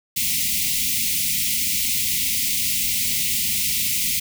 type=band-stop noise; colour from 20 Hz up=white; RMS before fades=-22 dBFS; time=0.16-4.2 s; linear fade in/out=10 ms; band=270 to 2000 Hz; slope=96 dB/octave; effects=none